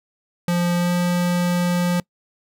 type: tone with pitch glide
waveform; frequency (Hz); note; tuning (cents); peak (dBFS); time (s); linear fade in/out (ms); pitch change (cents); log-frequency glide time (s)
square; 174.61 to 176.33; F3 to F3; 0 to +17; -18; 0.48-2; 2; +17; 0.77-0.92
effects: noise-tail reverb RT60 0.1 s tail -24 dB re dry